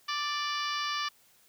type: harmonic tone with a mistuned harmonic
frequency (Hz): 587.3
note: D5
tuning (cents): 0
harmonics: 2 / 3 / 4 / 5 / 6 / 7 / 8 / 9 / 10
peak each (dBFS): -33 / -38 / -40 / -39 / -41 / -45 / -40 / -44 / -48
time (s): 0.08-1.09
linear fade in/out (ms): 10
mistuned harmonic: 9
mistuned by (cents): +30
effects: white hiss -63 dBFS RMS until 1.48 s